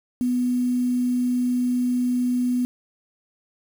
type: tone with quantisation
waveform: sine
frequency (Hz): 247.6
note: B3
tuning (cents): +5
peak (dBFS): -19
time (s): 0.21-2.65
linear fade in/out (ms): 0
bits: 7
effects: none